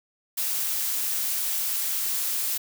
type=noise; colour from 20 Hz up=blue; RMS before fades=-27 dBFS; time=0.37-2.58 s; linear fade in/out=10 ms; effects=none